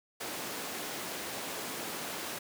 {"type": "high-pass noise", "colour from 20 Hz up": "pink", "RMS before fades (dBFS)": -39, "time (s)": [0.2, 2.39], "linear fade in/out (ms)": 10, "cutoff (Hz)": 260, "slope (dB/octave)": 12, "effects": []}